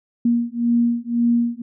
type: beating tone pair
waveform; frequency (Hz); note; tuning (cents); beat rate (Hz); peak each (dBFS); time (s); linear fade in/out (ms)
sine; 235.5 / 237.4; A#3 / A#3; +18 / +32; 1.9; -19; 0.25-1.62; 5
effects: none